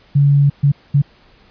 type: tone bursts at uneven times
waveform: sine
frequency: 142 Hz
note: C#3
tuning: 42 cents sharp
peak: -8 dBFS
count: 3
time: 0.15-0.5 / 0.63-0.72 / 0.94-1.02 s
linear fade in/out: 10 ms
effects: pink hiss -50 dBFS RMS until 1.5 s + resampled to 11025 Hz